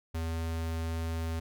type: tone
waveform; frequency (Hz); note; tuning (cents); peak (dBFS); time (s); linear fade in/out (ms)
square; 81.9; E2; -11; -32; 0.14-1.4; 10
effects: none